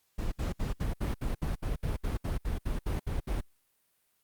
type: noise bursts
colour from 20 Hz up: brown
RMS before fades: -31 dBFS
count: 16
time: 0.18-3.41 s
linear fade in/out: 10 ms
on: 140 ms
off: 66 ms
effects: white hiss -73 dBFS RMS until 4.23 s + Opus 48 kbps